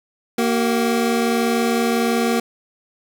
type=tone pair together; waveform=25% pulse; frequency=233.1 / 380.4 Hz; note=A#3 / F#4; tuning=0 / +48 cents; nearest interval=minor sixth; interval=848 cents; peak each=-14 / -19 dBFS; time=0.38-2.4 s; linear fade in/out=5 ms; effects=none